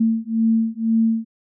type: beating tone pair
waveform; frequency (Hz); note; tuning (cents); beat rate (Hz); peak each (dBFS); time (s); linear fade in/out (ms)
sine; 224.1 / 226.1; A3 / A3; +32 / +47; 2; -19; 0-1.25; 10
effects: none